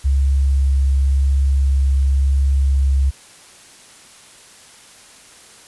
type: tone with vibrato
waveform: sine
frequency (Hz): 68.2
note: C#2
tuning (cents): -28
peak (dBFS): -12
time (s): 0.04-3.11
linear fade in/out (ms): 20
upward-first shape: sine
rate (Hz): 0.93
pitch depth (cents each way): 8
effects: white hiss -44 dBFS RMS until 5.67 s + resampled to 24000 Hz